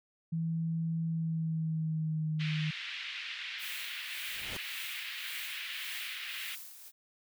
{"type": "tone with pitch glide", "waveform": "sine", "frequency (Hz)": [163.9, 154.7], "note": ["E3", "D#3"], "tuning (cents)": [-10, -10], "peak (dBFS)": -30, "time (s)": [0.32, 2.71], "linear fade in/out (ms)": 10, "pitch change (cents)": -100, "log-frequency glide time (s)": [1.07, 2.49]}
{"type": "band-pass noise", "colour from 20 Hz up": "pink", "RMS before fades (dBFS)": -41, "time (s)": [2.39, 6.56], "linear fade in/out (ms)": 20, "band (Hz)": [2000, 3500], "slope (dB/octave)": 24}
{"type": "noise with tremolo", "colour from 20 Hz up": "blue", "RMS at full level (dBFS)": -44, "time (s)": [3.58, 6.92], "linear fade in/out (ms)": 50, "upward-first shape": "sine", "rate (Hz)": 1.8, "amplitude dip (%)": 60}
{"type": "noise with exponential growth", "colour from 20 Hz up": "pink", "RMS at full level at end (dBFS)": -39, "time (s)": [4.16, 4.57], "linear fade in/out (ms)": 5, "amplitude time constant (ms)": 87}
{"effects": []}